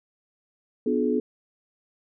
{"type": "chord", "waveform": "sine", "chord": "B diminished seventh", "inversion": "none", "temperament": "just", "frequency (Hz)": [246.9, 296.3, 355.6, 426.7], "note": ["B3", "D4", "F4", "Ab4"], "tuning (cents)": [0, 15, 31, 47], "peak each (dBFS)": [-25, -28, -30, -25], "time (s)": [0.86, 1.2], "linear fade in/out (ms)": 5, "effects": []}